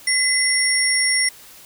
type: tone cluster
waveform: sine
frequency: 2019 / 5530 / 9440 Hz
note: B6 / F8 / D9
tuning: +38 / -18 / +8 cents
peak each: -20 dBFS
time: 0.07-1.29 s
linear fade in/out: 5 ms
effects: white hiss -44 dBFS RMS until 1.65 s